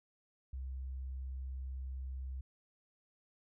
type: tone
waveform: sine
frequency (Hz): 65.41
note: C2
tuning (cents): 0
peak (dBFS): -39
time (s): 0.53-2.41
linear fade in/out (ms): 5
effects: none